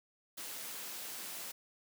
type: high-pass noise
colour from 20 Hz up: white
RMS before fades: -44 dBFS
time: 0.37-1.52 s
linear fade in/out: 10 ms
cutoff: 180 Hz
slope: 12 dB/octave
effects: none